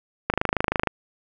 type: click train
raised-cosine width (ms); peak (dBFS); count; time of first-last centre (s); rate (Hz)
0.5; -5; 16; 0.3-0.873; 26.2
effects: none